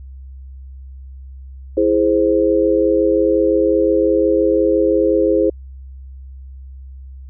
sine chord, E augmented, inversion none, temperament equal, 329.6 / 415.3 / 523.3 Hz, E4 / G#4 / B#4, 0 / 0 / 0 cents, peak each -16 dBFS, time 1.77-5.5 s, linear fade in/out 5 ms, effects added 66 Hz sine -32 dBFS peak until 7.29 s

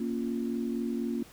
sine chord, Bb minor, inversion none, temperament equal, 233.1 / 277.2 / 349.2 Hz, Bb3 / Db4 / F4, 0 / 0 / 0 cents, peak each -31 / -35 / -36 dBFS, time 0-1.23 s, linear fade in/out 5 ms, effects pink hiss -54 dBFS RMS until 1.32 s

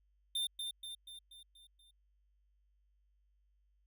square tone with echo, 3597 Hz, A7, 37 cents sharp, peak -34 dBFS, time 0.35-0.47 s, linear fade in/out 5 ms, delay 240 ms, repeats 6, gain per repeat -5 dB, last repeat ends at 1.91 s, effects added 50 Hz sine -70 dBFS peak until 3.86 s

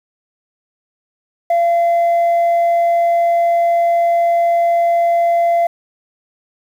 sine tone, 684 Hz, F5, 36 cents flat, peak -8 dBFS, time 1.5-5.67 s, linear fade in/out 5 ms, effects tanh soft clip ceiling -10 dBFS + 7-bit

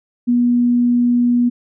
sine tone, 242.2 Hz, B3, 34 cents flat, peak -11 dBFS, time 0.27-1.5 s, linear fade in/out 20 ms, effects none

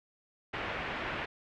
white low-pass noise, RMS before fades -37 dBFS, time 0.53-1.26 s, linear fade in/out 10 ms, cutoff 2500 Hz, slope 24 dB/octave, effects none

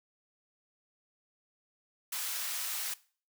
white high-pass noise, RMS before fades -36 dBFS, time 2.12-2.94 s, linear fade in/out 5 ms, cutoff 990 Hz, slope 12 dB/octave, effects noise-tail reverb RT60 0.4 s tail -19 dB re dry

